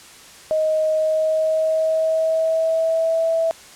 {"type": "tone with pitch glide", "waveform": "sine", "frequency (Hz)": [626, 655.6], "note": ["D#5", "E5"], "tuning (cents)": [10, -10], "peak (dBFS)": -16, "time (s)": [0.51, 3.51], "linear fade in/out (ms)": 0, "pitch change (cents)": 80, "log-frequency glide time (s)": [0.93, 3.28], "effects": ["white hiss -43 dBFS RMS until 3.75 s", "low-pass 9000 Hz 12 dB/octave"]}